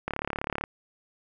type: click train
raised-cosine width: 0.5 ms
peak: -14 dBFS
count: 21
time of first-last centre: 0.08-0.639 s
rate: 35.8 Hz
effects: none